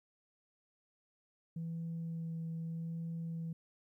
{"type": "tone with vibrato", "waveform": "sine", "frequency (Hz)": 164.81, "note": "E3", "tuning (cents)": 0, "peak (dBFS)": -36, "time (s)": [1.56, 3.53], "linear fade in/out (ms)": 5, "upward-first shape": "sine", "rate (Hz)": 0.82, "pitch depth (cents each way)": 11, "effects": ["tanh soft clip ceiling -35 dBFS", "13-bit"]}